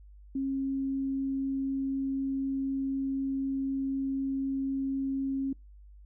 sine tone, 270.4 Hz, C#4, 43 cents flat, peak -28 dBFS, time 0.35-5.53 s, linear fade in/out 5 ms, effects noise-tail reverb RT60 0.2 s tail -26 dB re dry + added 50 Hz sine -49 dBFS peak until 6.05 s

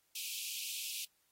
pink high-pass noise, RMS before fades -42 dBFS, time 0.15-1.05 s, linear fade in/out 5 ms, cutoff 2400 Hz, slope 96 dB/octave, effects white hiss -75 dBFS RMS until 1.31 s + AAC 48 kbps

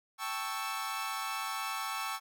sawtooth chord, A dominant seventh, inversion third, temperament equal, 784 / 880 / 1108.7 / 1318.5 Hz, G5 / A5 / C#6 / E6, 0 / 0 / 0 / 0 cents, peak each -39 / -38 / -35 / -35 dBFS, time 0.18-2.2 s, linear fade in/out 50 ms, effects none

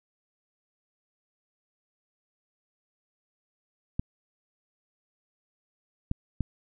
clicks, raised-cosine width 5 ms, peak -15 dBFS, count 3, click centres 3.995 / 6.114 / 6.407 s, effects none

